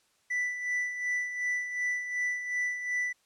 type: tone with tremolo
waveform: triangle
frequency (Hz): 1978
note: B6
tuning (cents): +2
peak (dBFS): -25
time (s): 0.3-3.13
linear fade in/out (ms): 10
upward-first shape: sine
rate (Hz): 2.7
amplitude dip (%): 60
effects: white hiss -69 dBFS RMS until 3.25 s + low-pass 9000 Hz 12 dB/octave